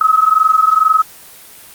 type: tone pair together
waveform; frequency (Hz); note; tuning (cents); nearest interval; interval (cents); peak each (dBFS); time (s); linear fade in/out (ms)
sine; 1268.8 / 1291; D#6 / E6; +33 / -37; unison; 30; -11; 0.01-1.02; 2
effects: white hiss -38 dBFS RMS until 1.74 s + Opus 24 kbps